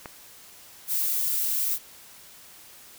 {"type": "click", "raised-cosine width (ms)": 0.5, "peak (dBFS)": -21, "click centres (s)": 0.058}
{"type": "noise", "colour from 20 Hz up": "violet", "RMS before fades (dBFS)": -26, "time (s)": [0.87, 1.79], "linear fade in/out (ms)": 50}
{"effects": ["white hiss -49 dBFS RMS until 2.98 s"]}